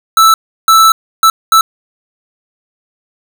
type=tone bursts at uneven times; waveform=square; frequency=1318.5 Hz; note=E6; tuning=in tune; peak=-4 dBFS; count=4; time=0.17-0.34 / 0.68-0.92 / 1.23-1.3 / 1.52-1.61 s; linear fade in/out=2 ms; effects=none